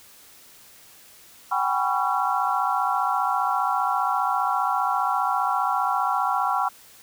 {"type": "tone cluster", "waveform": "sine", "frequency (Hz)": [756, 811, 987, 1117, 1359], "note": ["F#5", "G#5", "B5", "C#6", "F6"], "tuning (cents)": [37, -41, -1, 13, -48], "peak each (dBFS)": -27, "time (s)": [1.51, 6.69], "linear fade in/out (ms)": 10, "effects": ["white hiss -50 dBFS RMS until 7.02 s"]}